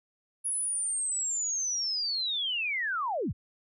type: linear sweep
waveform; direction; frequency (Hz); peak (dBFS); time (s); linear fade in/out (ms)
sine; down; 10520 to 41.2; -28; 0.44-3.33; 20
effects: none